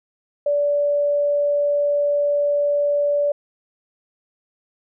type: tone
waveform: sine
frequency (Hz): 579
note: D5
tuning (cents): -25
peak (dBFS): -16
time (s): 0.46-3.32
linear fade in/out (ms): 5
effects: none

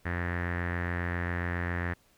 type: tone with low-pass filter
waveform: sawtooth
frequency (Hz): 87.31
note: F2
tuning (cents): 0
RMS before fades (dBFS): -32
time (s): 0.05-1.94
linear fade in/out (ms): 10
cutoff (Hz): 1800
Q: 6.8
effects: pink hiss -65 dBFS RMS until 2.17 s

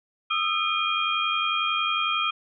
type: tone cluster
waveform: sine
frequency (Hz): 1232 / 1323 / 2438 / 3221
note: D#6 / E6 / D#7 / G7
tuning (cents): -17 / +6 / -36 / +46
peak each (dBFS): -28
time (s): 0.3-2.31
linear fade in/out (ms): 10
effects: none

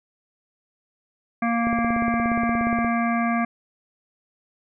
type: harmonic tone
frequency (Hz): 233.1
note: A#3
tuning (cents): 0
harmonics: 1 / 3 / 5 / 7 / 9 / 10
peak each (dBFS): -22 / -26 / -28 / -32 / -33 / -36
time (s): 1.42-3.45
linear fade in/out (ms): 5
type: click train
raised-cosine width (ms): 2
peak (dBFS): -17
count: 21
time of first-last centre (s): 1.67-2.846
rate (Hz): 17
effects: none

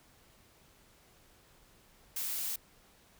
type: noise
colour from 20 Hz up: blue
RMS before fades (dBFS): -36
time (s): 2.16-2.56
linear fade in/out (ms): 5
effects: pink hiss -63 dBFS RMS until 3.19 s

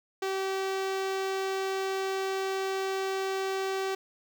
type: tone with notch filter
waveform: sawtooth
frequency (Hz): 384.7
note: G4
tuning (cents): -33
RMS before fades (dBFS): -31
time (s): 0.22-3.95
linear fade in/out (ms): 5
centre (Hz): 11000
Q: 0.92
effects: none

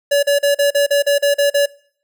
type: tone bursts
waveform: square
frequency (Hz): 570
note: C#5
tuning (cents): +48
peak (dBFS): -12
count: 10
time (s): 0.11-1.661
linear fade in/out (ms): 10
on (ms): 120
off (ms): 39
effects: noise-tail reverb RT60 0.6 s tail -24 dB re dry

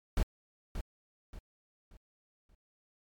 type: noise with echo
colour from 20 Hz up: brown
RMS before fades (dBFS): -27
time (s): 0.17-0.23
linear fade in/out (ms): 2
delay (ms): 580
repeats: 4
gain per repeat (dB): -9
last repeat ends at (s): 2.55
effects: MP3 96 kbps

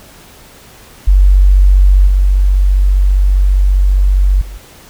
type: tone with level steps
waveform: sine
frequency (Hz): 47.48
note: F#1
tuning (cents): +45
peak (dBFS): -3 / -6 / -24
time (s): 1.07-4.58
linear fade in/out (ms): 10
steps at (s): 2.07 / 4.41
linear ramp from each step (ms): 5
effects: pink hiss -39 dBFS RMS until 4.89 s

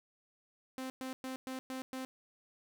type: tone bursts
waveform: sawtooth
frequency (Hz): 260.5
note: C4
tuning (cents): -7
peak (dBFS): -35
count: 6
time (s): 0.78-2.05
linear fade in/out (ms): 0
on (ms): 120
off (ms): 110
effects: none

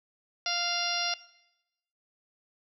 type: harmonic tone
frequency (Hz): 697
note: F5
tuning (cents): -4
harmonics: 1 / 2 / 3 / 4 / 5 / 6 / 7 / 8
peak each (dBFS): -36 / -37 / -38 / -35 / -38 / -36 / -35 / -34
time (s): 0.46-1.14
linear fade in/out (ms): 2
effects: noise-tail reverb RT60 0.9 s tail -19 dB re dry

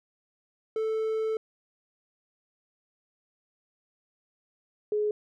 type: tone pair in turn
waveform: triangle / sine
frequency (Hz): 440 / 420.9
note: A4 / G#4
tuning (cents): 0 / +23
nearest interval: minor second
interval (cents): 77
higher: first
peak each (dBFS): -24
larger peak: neither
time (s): 0.76-1.37 / 4.92-5.11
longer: first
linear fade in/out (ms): 2
effects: none

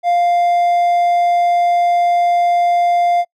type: tone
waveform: triangle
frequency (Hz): 699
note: F5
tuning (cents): +1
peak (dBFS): -9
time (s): 0.03-3.25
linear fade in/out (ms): 50
effects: noise-tail reverb RT60 0.1 s tail -26 dB re dry

